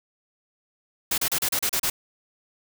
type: noise bursts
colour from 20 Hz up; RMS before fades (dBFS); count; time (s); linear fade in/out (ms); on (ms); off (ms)
white; -24; 8; 1.11-1.9; 5; 69; 34
effects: none